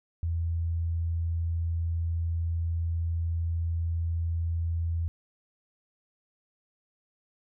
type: tone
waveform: sine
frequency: 83.5 Hz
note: E2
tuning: 23 cents sharp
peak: -26 dBFS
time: 0.23-5.08 s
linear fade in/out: 0 ms
effects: none